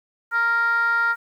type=tone with frequency modulation; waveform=sine; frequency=1396.9 Hz; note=F6; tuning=in tune; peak=-16 dBFS; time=0.31-1.16 s; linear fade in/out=50 ms; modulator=469 Hz; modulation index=0.55; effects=tanh soft clip ceiling -14 dBFS + 9-bit